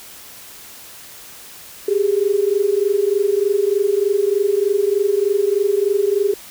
sine tone pair together, 392 / 415.3 Hz, G4 / G#4, 0 / 0 cents, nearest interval minor second, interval 100 cents, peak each -17 dBFS, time 1.88-6.34 s, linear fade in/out 5 ms, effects white hiss -39 dBFS RMS until 6.5 s

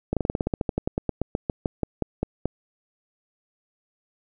slowing click train, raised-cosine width 2 ms, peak -10 dBFS, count 23, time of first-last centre 0.13-2.456 s, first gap 37 ms, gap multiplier 1.09, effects none

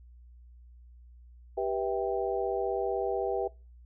harmonic tone with a mistuned harmonic, 130.81 Hz, C3, in tune, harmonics 3 / 4 / 5 / 6, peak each -32 / -33 / -34 / -35 dBFS, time 1.57-3.48 s, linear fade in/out 10 ms, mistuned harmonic 4, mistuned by -120 cents, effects noise-tail reverb RT60 0.3 s tail -22 dB re dry + added 60 Hz sine -50 dBFS peak until 3.85 s

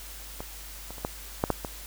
clicks, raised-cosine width 1 ms, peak -21 / -26 / -29 / -14 / -9 / -9 / -18 dBFS, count 7, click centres 0.405 / 0.906 / 0.982 / 1.049 / 1.439 / 1.503 / 1.648 s, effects added 50 Hz sine -44 dBFS peak until 1.86 s + white hiss -44 dBFS RMS until 1.86 s

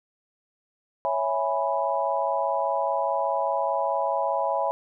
sine chord, C# minor seventh, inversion none, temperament equal, 554.4 / 659.3 / 830.6 / 987.8 Hz, C#5 / E5 / G#5 / B5, 0 / 0 / 0 / 0 cents, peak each -28 dBFS, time 1.05-4.71 s, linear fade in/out 0 ms, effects none

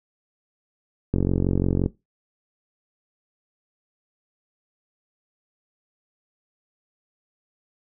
click train, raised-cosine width 3 ms, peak -8 dBFS, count 34, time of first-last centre 1.14-1.861 s, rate 45.8 Hz, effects noise-tail reverb RT60 0.2 s tail -18 dB re dry

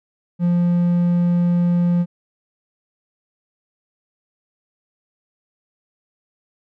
triangle tone with hard clipping, 174.61 Hz, F3, in tune, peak -15 dBFS, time 0.39-2.06 s, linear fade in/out 50 ms, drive 6 dB, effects none

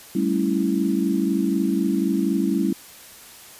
sine chord, A dominant seventh, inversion third, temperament equal, 196 / 220 / 277.2 / 329.6 Hz, G3 / A3 / C#4 / E4, 0 / 0 / 0 / 0 cents, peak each -23 / -26 / -24 / -24 dBFS, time 0.15-2.73 s, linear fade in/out 5 ms, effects white hiss -44 dBFS RMS until 3.59 s + resampled to 32000 Hz

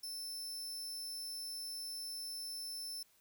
sawtooth tone, 5300 Hz, E8, 9 cents sharp, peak -39 dBFS, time 0.03-3.03 s, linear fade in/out 5 ms, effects white hiss -70 dBFS RMS until 3.2 s

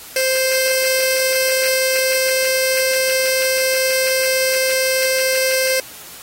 15% pulse tone with notch filter, 523 Hz, C5, 1 cent flat, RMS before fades -17 dBFS, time 0.16-5.8 s, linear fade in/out 2 ms, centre 1100 Hz, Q 0.53, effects white hiss -37 dBFS RMS until 6.22 s + AAC 48 kbps

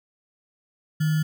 sine tone with sample-and-hold, 155.56 Hz, D#3, in tune, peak -19 dBFS, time 1-1.23 s, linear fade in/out 10 ms, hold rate 1575 Hz, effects none

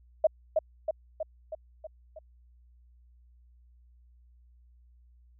sine tone with echo, 630 Hz, D#5, 21 cents sharp, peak -17 dBFS, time 0.24-0.27 s, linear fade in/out 5 ms, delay 320 ms, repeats 6, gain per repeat -4 dB, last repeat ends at 2.19 s, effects added 60 Hz sine -56 dBFS peak until 5.39 s

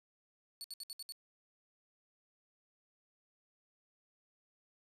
sawtooth tone bursts, 4444 Hz, C#8, 4 cents sharp, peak -40 dBFS, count 6, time 0.61-1.122 s, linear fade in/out 0 ms, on 32 ms, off 64 ms, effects resampled to 32000 Hz + 11-bit

